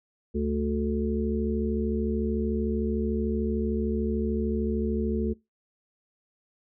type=harmonic tone; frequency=73.42 Hz; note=D2; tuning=in tune; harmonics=1 / 3 / 5 / 6; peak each=-30 / -28 / -31 / -32 dBFS; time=0.34-5.34 s; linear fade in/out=20 ms; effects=noise-tail reverb RT60 0.2 s tail -22 dB re dry